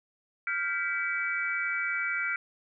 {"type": "chord", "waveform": "sine", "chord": "G dominant seventh", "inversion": "third", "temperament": "equal with one note detuned", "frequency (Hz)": [1396.9, 1568, 1975.5, 2293], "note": ["F6", "G6", "B6", "D7"], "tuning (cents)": [0, 0, 0, -42], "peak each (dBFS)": [-32, -37, -34, -32], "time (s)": [0.47, 2.36], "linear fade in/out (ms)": 2, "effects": []}